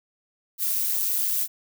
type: noise with amplitude modulation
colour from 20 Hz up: violet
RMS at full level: -21 dBFS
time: 0.58-1.48 s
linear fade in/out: 50 ms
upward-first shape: sine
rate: 196 Hz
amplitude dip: 85%
effects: none